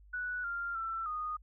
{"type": "tone with pitch steps", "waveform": "sine", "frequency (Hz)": [1477, 1393, 1338, 1235], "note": ["F#6", "F6", "E6", "D#6"], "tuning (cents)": [-3, -5, 25, -13], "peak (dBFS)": -34, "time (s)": [0.13, 1.37], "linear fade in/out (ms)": 10, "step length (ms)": 310, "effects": ["added 50 Hz sine -55 dBFS peak until 1.42 s"]}